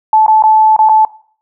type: tone with dropouts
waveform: sine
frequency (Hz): 870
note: A5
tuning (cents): -20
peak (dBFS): -4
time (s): 0.13-1.05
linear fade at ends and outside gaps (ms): 2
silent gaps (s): 0.264-0.28 / 0.424-0.437 / 0.764-0.79 / 0.889-0.894
effects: noise-tail reverb RT60 0.5 s tail -19 dB re dry